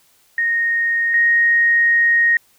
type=tone pair in turn; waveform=sine; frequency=1858 / 1868.1 Hz; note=A#6 / A#6; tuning=-6 / +3 cents; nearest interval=unison; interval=9 cents; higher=second; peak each=-15 / -11 dBFS; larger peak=second; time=0.38-1.14 / 1.14-2.37 s; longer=second; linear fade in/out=2 ms; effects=white hiss -56 dBFS RMS until 2.58 s